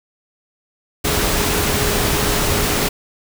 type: tone in noise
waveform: sine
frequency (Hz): 415.3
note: G#4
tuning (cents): 0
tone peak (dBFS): -26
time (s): 1.04-2.89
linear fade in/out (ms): 10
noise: pink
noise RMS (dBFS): -18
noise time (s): 1.04-2.89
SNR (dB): -11
effects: none